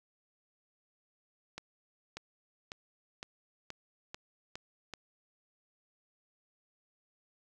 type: accelerating click train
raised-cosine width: 0.2 ms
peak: -24 dBFS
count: 8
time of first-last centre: 1.58-4.937 s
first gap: 590 ms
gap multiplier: 0.93
effects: none